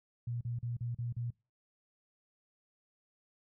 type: tone bursts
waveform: sine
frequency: 119.3 Hz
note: A#2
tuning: 41 cents sharp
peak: -34 dBFS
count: 6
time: 0.27-1.305 s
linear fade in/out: 5 ms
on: 140 ms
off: 39 ms
effects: noise-tail reverb RT60 0.3 s tail -24 dB re dry